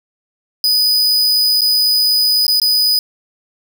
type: tone with dropouts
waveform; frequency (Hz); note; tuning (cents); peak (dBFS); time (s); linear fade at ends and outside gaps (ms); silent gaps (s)
45% pulse; 4978; D#8; 0; -10; 0.64-2.99; 1; 1.609-1.617 / 2.467-2.48 / 2.599-2.617
effects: none